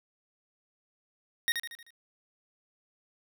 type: tone with echo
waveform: 25% pulse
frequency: 1864.7 Hz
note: A#6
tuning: in tune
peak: -21 dBFS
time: 1.48-1.52 s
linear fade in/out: 0 ms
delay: 77 ms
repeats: 5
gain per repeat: -6 dB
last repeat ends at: 1.905 s
effects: none